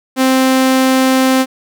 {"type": "tone", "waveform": "sawtooth", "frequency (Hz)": 261.6, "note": "C4", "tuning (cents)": 0, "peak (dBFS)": -5, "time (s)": [0.16, 1.46], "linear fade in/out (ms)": 50, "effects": []}